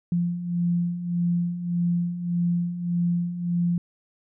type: beating tone pair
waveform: sine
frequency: 172.3 / 174 Hz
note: F3 / F3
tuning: -23 / -6 cents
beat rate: 1.7 Hz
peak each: -29 / -23 dBFS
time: 0.12-3.78 s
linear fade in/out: 2 ms
effects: none